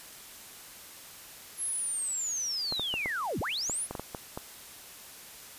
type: linear two-way sweep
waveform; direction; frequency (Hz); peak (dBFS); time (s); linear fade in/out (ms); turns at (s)
sine; down then up; 11175 to 53.5 to 11175; -30; 1.57-3.88; 50; 3.4
type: clicks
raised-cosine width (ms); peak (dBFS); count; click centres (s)
1; -21; 10; 2.724 / 2.796 / 2.94 / 3.059 / 3.697 / 3.91 / 3.952 / 3.996 / 4.148 / 4.375
effects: white hiss -48 dBFS RMS until 5.58 s + resampled to 32000 Hz